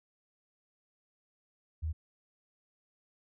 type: tone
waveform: sine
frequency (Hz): 79.2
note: D#2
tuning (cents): +31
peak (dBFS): -31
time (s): 1.82-1.93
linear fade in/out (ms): 20
effects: none